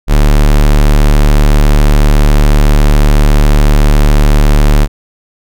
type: tone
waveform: square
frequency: 36.96 Hz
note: D1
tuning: 12 cents sharp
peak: -4 dBFS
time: 0.07-4.88 s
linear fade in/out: 50 ms
effects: none